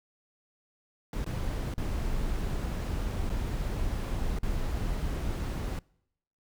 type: noise with dropouts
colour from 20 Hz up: brown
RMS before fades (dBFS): -31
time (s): 1.13-5.79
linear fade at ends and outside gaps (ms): 2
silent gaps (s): 1.245-1.263 / 1.74-1.779 / 3.295-3.299 / 4.388-4.431
effects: noise-tail reverb RT60 0.8 s tail -26 dB re dry